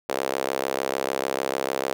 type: tone with high-pass filter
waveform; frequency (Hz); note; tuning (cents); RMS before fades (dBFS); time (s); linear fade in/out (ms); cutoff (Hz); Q
sawtooth; 66.7; C2; +34; -27; 0.09-1.93; 0; 490; 2
effects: none